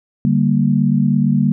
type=chord; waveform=sine; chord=G minor; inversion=second; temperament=equal; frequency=146.83 / 196 / 233.1 Hz; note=D3 / G3 / Bb3; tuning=0 / 0 / 0 cents; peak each=-16 dBFS; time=0.25-1.52 s; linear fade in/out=0 ms; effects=none